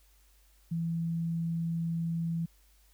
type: tone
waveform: sine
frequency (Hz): 166.3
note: E3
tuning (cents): +16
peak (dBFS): -29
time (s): 0.71-2.46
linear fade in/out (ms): 10
effects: added 50 Hz sine -61 dBFS peak until 2.93 s + white hiss -67 dBFS RMS until 2.93 s